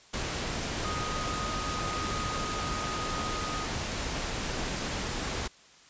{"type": "tone in noise", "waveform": "sine", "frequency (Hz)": 1245, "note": "D#6", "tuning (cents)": 1, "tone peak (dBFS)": -35, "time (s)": [0.84, 3.65], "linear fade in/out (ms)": 10, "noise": "pink", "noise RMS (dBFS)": -33, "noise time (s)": [0.13, 5.48], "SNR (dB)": -5, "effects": ["white hiss -56 dBFS RMS until 5.89 s", "resampled to 16000 Hz"]}